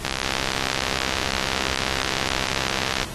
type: click train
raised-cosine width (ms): 0.2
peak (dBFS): -5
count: 198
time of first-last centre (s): 0.05-3.03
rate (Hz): 66.1
effects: pink hiss -36 dBFS RMS until 3.14 s + AAC 32 kbps

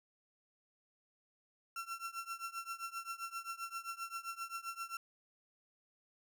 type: tone with tremolo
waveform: 35% pulse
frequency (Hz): 1356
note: E6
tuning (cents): +49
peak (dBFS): -36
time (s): 1.76-4.97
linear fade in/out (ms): 2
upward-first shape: triangle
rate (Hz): 7.6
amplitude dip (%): 95
effects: none

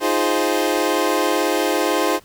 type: chord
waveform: 25% pulse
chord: F minor seventh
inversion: third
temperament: equal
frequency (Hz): 311.1 / 349.2 / 415.3 / 523.3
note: Eb4 / F4 / Ab4 / C5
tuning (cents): 0 / 0 / 0 / 0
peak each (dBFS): -19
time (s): 0-2.2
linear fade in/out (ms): 50
effects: pink hiss -51 dBFS RMS until 2.24 s

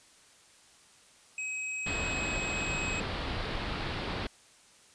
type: tone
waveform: square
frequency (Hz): 2543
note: D#7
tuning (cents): +37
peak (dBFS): -34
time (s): 1.38-3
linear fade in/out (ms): 2
type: low-pass noise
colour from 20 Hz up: pink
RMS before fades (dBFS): -35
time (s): 1.86-4.27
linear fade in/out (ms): 5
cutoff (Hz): 4600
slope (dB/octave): 48
effects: white hiss -59 dBFS RMS until 4.94 s + resampled to 22050 Hz

